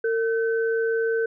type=tone pair together; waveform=sine; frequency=454.3 / 1528 Hz; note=A#4 / G6; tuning=-45 / -45 cents; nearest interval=octave + major sixth; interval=2100 cents; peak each=-21 / -29 dBFS; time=0.04-1.26 s; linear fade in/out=5 ms; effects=none